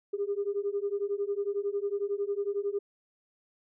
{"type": "beating tone pair", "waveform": "sine", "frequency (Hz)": [398.4, 409.4], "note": ["G4", "G#4"], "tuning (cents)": [28, -25], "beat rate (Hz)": 11, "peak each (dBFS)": -31, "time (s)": [0.13, 2.79], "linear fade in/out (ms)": 10, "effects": ["tanh soft clip ceiling -21 dBFS"]}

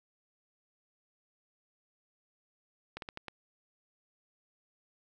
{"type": "slowing click train", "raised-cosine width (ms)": 0.3, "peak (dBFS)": -24, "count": 5, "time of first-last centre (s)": [2.97, 3.283], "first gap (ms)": 52, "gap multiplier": 1.28, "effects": []}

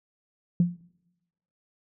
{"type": "tone with exponential decay", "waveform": "sine", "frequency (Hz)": 174.61, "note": "F3", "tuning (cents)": 0, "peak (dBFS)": -14, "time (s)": [0.6, 0.81], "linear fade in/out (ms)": 2, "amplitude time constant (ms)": 45, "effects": ["noise-tail reverb RT60 1.0 s tail -25 dB re dry", "tanh soft clip ceiling -11 dBFS"]}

